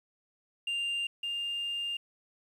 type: tone pair in turn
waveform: sine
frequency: 2794 / 2805 Hz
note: F7 / F7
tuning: 0 / +7 cents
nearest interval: unison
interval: 7 cents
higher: second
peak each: -27 / -30 dBFS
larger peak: first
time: 0.67-1.07 / 1.23-1.97 s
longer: second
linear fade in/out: 5 ms
effects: tanh soft clip ceiling -29 dBFS + 10-bit